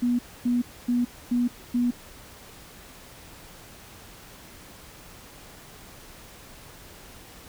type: tone bursts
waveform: sine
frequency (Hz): 242.9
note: B3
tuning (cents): -29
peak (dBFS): -20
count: 5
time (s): 0.02-1.91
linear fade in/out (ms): 10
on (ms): 170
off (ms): 260
effects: pink hiss -47 dBFS RMS until 7.48 s